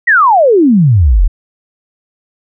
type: exponential sweep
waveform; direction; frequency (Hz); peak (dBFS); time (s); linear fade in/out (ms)
sine; down; 1975.5 to 36.15; -4; 0.07-1.28; 10
effects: none